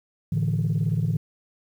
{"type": "chord", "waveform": "sine", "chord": "A suspended fourth", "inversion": "none", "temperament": "equal", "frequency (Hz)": [110, 146.83, 164.81], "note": ["A2", "D3", "E3"], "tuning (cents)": [0, 0, 0], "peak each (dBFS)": -24, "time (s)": [0.32, 1.17], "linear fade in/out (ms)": 5, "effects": ["tanh soft clip ceiling -16 dBFS", "9-bit"]}